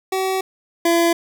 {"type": "tone pair in turn", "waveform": "25% pulse", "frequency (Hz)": [379.7, 338.3], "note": ["F#4", "E4"], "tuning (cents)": [45, 45], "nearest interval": "major second", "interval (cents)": 200, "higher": "first", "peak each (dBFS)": [-15, -10], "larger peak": "second", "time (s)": [[0.12, 0.41], [0.85, 1.13]], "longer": "first", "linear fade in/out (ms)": 5, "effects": []}